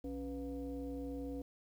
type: tone with frequency modulation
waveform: sine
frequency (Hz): 277.2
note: C#4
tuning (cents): 0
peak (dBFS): -39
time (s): 0.04-1.42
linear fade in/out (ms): 5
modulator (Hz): 216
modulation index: 1
effects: 11-bit